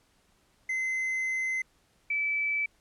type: tone pair in turn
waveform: triangle / sine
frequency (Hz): 2057 / 2309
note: C7 / D7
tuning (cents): -30 / -30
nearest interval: major second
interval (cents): 200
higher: second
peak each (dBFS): -26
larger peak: neither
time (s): 0.69-1.62 / 2.1-2.66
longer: first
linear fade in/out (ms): 5
effects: pink hiss -67 dBFS RMS until 2.8 s + low-pass 11000 Hz 12 dB/octave